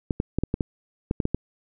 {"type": "clicks", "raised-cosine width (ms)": 3, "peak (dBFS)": -10, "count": 10, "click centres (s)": [0.108, 0.201, 0.386, 0.436, 0.541, 0.608, 1.111, 1.202, 1.254, 1.346], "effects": []}